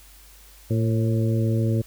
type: harmonic tone with a mistuned harmonic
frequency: 113 Hz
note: A2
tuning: 47 cents sharp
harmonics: 1 / 2 / 3 / 4 / 5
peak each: -20 / -27 / -29 / -33 / -34 dBFS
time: 0.7-1.82 s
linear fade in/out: 10 ms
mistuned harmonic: 5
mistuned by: -43 cents
effects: added 50 Hz sine -49 dBFS peak until 1.86 s + white hiss -51 dBFS RMS until 1.86 s